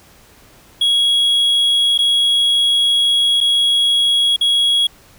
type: tone with dropouts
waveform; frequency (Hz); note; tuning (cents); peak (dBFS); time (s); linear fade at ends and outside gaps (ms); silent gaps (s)
triangle; 3322; G#7; 0; -10; 0.81-4.87; 5; 1.978-1.988 / 3.405-3.41 / 4.363-4.41
effects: pink hiss -47 dBFS RMS until 5.18 s